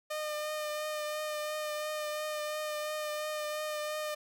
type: tone with vibrato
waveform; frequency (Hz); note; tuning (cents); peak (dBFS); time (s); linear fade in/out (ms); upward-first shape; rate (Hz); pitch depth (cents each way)
sawtooth; 607; D#5; -43; -30; 0.1-4.15; 10; triangle; 2.9; 20
effects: none